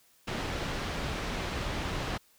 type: low-pass noise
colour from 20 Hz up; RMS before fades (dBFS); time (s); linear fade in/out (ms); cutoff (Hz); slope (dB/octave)
pink; -34; 0.27-2.18; 10; 4100; 12
effects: white hiss -64 dBFS RMS until 2.38 s